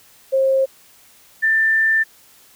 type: tone pair in turn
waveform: sine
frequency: 534 / 1780.7 Hz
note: C5 / A6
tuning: +35 / +20 cents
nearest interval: octave + major sixth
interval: 2085 cents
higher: second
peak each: -13 dBFS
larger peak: neither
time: 0.32-0.66 / 1.42-2.04 s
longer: second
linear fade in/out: 20 ms
effects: white hiss -50 dBFS RMS until 2.55 s